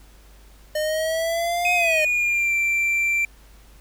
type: exponential two-way sweep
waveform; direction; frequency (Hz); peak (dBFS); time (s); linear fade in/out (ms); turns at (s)
square; up then down; 607 to 715 to 607; -22; 0.75-2.05; 5; 1.74
type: tone with pitch glide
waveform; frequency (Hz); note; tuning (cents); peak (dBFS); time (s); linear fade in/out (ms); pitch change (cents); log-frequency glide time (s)
triangle; 2521 to 2352; D#7 to D7; +22 to +2; -17; 1.65-3.25; 2; -120; 1.79-2.53
effects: added 50 Hz sine -47 dBFS peak until 3.8 s + pink hiss -54 dBFS RMS until 3.8 s